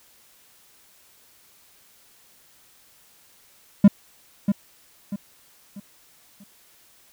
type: tone with echo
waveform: triangle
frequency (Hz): 201.2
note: G3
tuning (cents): +45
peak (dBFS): -5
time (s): 3.84-3.88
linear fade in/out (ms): 5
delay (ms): 640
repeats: 4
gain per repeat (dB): -9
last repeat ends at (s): 6.44
effects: white hiss -56 dBFS RMS until 7.12 s